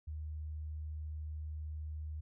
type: tone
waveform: sine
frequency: 76.8 Hz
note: D#2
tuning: 22 cents flat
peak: -39 dBFS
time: 0.07-2.21 s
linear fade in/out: 10 ms
effects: none